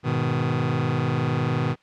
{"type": "chord", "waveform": "sawtooth", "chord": "G# minor", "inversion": "none", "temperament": "just", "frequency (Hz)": [103.83, 124.59, 155.74], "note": ["G#2", "B2", "D#3"], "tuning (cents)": [0, 16, 2], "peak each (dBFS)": [-26, -20, -21], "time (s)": [0.03, 1.76], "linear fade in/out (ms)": 50, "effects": ["white hiss -59 dBFS RMS until 1.82 s", "low-pass 3000 Hz 12 dB/octave"]}